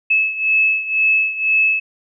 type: beating tone pair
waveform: sine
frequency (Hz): 2598 / 2600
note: E7 / E7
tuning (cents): -26 / -24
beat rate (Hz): 2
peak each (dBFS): -15 / -19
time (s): 0.1-1.8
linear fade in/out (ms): 10
effects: none